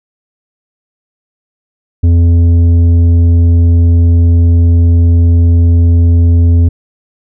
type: tone with tanh clipping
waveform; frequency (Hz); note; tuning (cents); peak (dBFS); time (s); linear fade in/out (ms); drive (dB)
sine; 85; F2; -46; -5; 2.03-6.69; 10; 8
effects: none